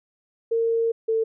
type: tone pair in turn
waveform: sine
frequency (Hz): 457.9 / 447.4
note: A#4 / A4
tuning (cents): -31 / +29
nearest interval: unison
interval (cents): 40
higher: first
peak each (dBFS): -19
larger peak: neither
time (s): 0.51-0.92 / 1.08-1.24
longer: first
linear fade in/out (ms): 10
effects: none